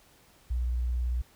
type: tone with vibrato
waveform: sine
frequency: 60.8 Hz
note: B1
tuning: 26 cents flat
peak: -26 dBFS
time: 0.5-1.22 s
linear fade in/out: 10 ms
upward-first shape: square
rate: 18 Hz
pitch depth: 29 cents each way
effects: pink hiss -60 dBFS RMS until 1.35 s